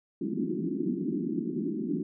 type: band-pass noise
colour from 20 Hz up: white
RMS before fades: -31 dBFS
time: 0.21-2.03 s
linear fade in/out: 5 ms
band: 160 to 370 Hz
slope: 96 dB/octave
effects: none